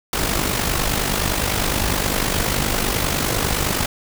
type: noise with amplitude modulation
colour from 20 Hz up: pink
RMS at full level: -18 dBFS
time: 0.13-3.86 s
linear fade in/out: 2 ms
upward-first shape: sine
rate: 49.8 Hz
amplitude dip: 60%
effects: none